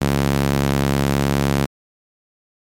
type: tone with high-pass filter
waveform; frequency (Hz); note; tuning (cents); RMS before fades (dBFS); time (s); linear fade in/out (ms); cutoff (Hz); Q
sawtooth; 69.6; C#2; +8; -18; 0.01-1.66; 10; 140; 1.1
effects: MP3 64 kbps